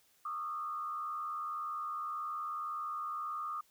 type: tone with frequency modulation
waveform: sine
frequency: 1220 Hz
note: D#6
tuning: 34 cents flat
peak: -36 dBFS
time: 0.25-3.61 s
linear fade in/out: 5 ms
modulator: 80.9 Hz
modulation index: 0.72
effects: white hiss -69 dBFS RMS until 3.7 s